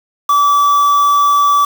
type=tone with quantisation; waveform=triangle; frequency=1153 Hz; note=D6; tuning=32 cents flat; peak=-6 dBFS; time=0.29-1.65 s; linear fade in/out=5 ms; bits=4; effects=none